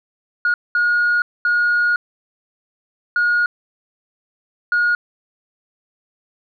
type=tone bursts at uneven times; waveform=sine; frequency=1438 Hz; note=F#6; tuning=50 cents flat; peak=-12 dBFS; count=5; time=0.45-0.54 / 0.75-1.22 / 1.45-1.96 / 3.16-3.46 / 4.72-4.95 s; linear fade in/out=2 ms; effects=tanh soft clip ceiling -11 dBFS